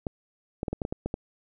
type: clicks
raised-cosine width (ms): 2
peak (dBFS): -16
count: 9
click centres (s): 0.068 / 0.631 / 0.682 / 0.73 / 0.818 / 0.851 / 0.925 / 1.06 / 1.141
effects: none